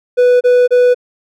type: tone bursts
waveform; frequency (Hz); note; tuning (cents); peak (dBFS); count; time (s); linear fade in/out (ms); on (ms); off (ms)
triangle; 493.9; B4; 0; -4; 3; 0.17-0.946; 20; 240; 28
effects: none